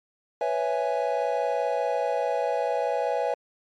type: chord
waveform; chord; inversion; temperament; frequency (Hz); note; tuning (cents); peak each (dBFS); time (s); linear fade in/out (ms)
triangle; C# minor seventh; third; equal; 493.9 / 554.4 / 659.3 / 830.6; B4 / C#5 / E5 / G#5; 0 / 0 / 0 / 0; -27; 0.41-3.34; 2
effects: MP3 48 kbps